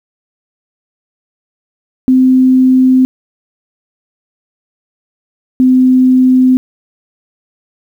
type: tone pair in turn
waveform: sine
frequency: 258.1 / 256.3 Hz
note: C4 / C4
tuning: -23 / -36 cents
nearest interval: unison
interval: 13 cents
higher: first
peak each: -4 dBFS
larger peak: neither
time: 2.08-3.05 / 5.6-6.57 s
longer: neither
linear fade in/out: 0 ms
effects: 7-bit

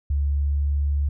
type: tone with pitch glide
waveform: sine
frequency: 71.2 to 71.65 Hz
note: C#2 to D2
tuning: +47 to -42 cents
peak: -19 dBFS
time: 0.1-1.09 s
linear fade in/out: 5 ms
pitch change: +11 cents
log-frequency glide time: 0.33-0.64 s
effects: none

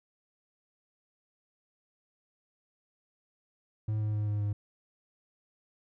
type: tone with pitch steps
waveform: triangle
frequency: 107.7 / 106.52 / 105.36 / 104.21 / 103.07 Hz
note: A2 / G#2 / G#2 / G#2 / G#2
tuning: -37 / +44 / +25 / +6 / -13 cents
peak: -26 dBFS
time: 3.88-4.53 s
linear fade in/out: 5 ms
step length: 130 ms
effects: none

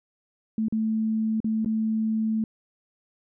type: tone with dropouts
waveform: sine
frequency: 220 Hz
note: A3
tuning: in tune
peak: -22 dBFS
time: 0.58-2.44 s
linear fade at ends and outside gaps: 2 ms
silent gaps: 0.684-0.724 / 1.403-1.444 / 1.647-1.659 s
effects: none

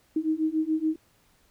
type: beating tone pair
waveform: sine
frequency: 311.1 / 318.1 Hz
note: D#4 / D#4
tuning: 0 / +38 cents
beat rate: 7 Hz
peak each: -27 / -26 dBFS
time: 0.16-0.96 s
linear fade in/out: 5 ms
effects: pink hiss -64 dBFS RMS until 1.5 s

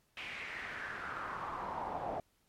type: noise with band-pass filter sweep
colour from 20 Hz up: brown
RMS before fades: -41 dBFS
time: 0.17-2.2 s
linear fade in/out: 2 ms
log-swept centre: 2600 to 700 Hz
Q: 3.9
effects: pink hiss -74 dBFS RMS until 2.48 s + MP3 64 kbps

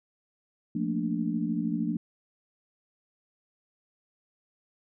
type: chord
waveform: sine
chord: Bb major seventh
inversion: second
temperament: equal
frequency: 174.61 / 220 / 233.1 / 293.7 Hz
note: F3 / A3 / Bb3 / D4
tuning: 0 / 0 / 0 / 0 cents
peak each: -32 dBFS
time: 0.75-1.97 s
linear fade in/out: 5 ms
effects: none

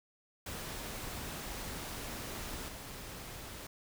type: noise with level steps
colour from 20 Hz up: pink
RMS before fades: -42 / -46 dBFS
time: 0.46-3.67 s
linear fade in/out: 5 ms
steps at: 2.68 s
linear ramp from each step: 5 ms
effects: none

